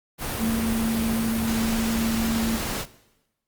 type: tone in noise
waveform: sine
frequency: 225.9 Hz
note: A3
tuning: 46 cents sharp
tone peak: -21 dBFS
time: 0.38-2.6 s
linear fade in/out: 50 ms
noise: pink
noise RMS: -29 dBFS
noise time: 0.18-2.86 s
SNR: +5 dB
effects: noise-tail reverb RT60 1.0 s tail -18 dB re dry + Opus 32 kbps